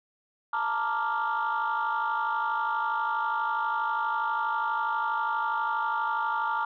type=chord; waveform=sine; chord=Bb major seventh; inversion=third; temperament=equal; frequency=880 / 932.3 / 1174.7 / 1396.9 Hz; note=A5 / Bb5 / D6 / F6; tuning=0 / 0 / 0 / 0 cents; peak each=-30 dBFS; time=0.53-6.65 s; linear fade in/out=5 ms; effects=tanh soft clip ceiling -20 dBFS